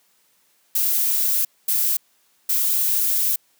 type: noise bursts at uneven times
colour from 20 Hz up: violet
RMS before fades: -20 dBFS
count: 3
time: 0.75-1.45 / 1.68-1.97 / 2.49-3.36 s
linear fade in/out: 5 ms
effects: white hiss -62 dBFS RMS until 3.59 s + high-pass 150 Hz 12 dB/octave